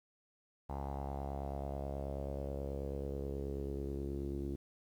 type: tone with low-pass filter sweep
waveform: sawtooth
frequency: 69.3 Hz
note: C#2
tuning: in tune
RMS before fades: -40 dBFS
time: 0.69-4.56 s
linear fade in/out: 10 ms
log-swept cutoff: 860 to 330 Hz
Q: 4.5
effects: 11-bit